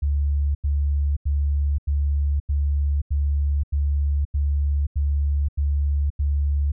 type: tone bursts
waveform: sine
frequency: 71.7 Hz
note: D2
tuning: 41 cents flat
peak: -18 dBFS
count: 11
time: 0.02-6.72 s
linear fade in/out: 10 ms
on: 530 ms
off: 87 ms
effects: none